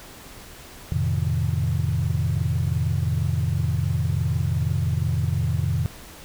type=chord; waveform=sine; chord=F dominant seventh; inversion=none; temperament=equal with one note detuned; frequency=87.31 / 110 / 129.46 / 155.56 Hz; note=F2 / A2 / C3 / Eb3; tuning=0 / 0 / -18 / 0 cents; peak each=-24 / -26 / -25 / -26 dBFS; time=0.92-5.86 s; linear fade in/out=0 ms; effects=tanh soft clip ceiling -12 dBFS + pink hiss -43 dBFS RMS until 6.24 s